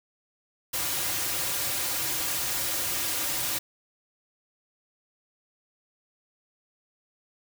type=noise with comb filter; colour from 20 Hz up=white; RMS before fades=-29 dBFS; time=0.73-3.59 s; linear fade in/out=10 ms; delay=4.6 ms; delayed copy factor=-0.75; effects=none